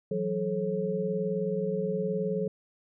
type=tone cluster; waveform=sine; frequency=167.1 / 186.1 / 432 / 540 Hz; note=E3 / F#3 / A4 / C#5; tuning=+24 / +10 / -32 / -45 cents; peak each=-36 / -32 / -30 / -35 dBFS; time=0.11-2.48 s; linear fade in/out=5 ms; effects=none